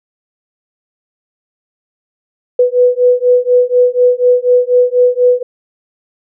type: beating tone pair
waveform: sine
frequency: 492.8 / 496.9 Hz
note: B4 / B4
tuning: -4 / +11 cents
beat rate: 4.1 Hz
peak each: -10 dBFS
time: 2.59-5.43 s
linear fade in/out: 5 ms
effects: none